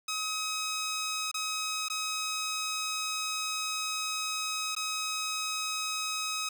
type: tone with dropouts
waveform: 10% pulse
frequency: 1270 Hz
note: D#6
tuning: 35 cents sharp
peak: -23 dBFS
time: 0.08-6.49 s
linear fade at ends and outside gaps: 5 ms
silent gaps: 1.315-1.342 / 1.885-1.899 / 4.751-4.764 s
effects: none